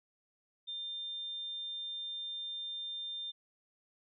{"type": "tone", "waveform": "sine", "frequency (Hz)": 3600, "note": "A7", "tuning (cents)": 39, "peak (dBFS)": -38, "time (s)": [0.67, 3.32], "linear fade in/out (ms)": 20, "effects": []}